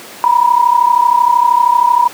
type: tone pair together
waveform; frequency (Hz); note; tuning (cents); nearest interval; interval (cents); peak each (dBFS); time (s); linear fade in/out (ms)
sine; 950.1 / 983; A#5 / B5; +33 / -8; minor second; 59; -10; 0.24-2.08; 0
effects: pink hiss -32 dBFS RMS until 2.13 s + high-pass 300 Hz 12 dB/octave